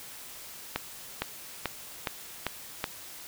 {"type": "accelerating click train", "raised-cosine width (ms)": 0.3, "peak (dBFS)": -12, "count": 6, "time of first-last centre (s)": [0.76, 2.841], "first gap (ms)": 460, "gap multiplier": 0.95, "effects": ["white hiss -45 dBFS RMS until 3.27 s"]}